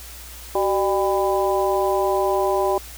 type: harmonic tone with a mistuned harmonic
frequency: 199.6 Hz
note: G3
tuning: 32 cents sharp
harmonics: 2 / 3 / 4 / 5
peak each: -21 / -23 / -24 / -25 dBFS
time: 0.55-2.78 s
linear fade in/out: 2 ms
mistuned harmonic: 2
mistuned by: -84 cents
effects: added 60 Hz sine -40 dBFS peak until 2.97 s + white hiss -40 dBFS RMS until 2.97 s